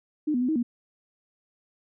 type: tone with pitch steps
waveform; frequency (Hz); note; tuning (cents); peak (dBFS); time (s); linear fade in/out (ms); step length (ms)
sine; 303.4 / 245.8 / 251.7 / 315.4 / 239; D#4 / B3 / B3 / D#4 / A#3; -44 / -8 / +33 / +24 / +43; -22; 0.27-0.63; 10; 72
effects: none